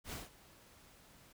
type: noise with ADSR envelope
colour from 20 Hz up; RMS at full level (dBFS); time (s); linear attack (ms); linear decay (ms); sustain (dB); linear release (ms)
pink; -43; 0.04-1.33; 79; 170; -19; 12
effects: none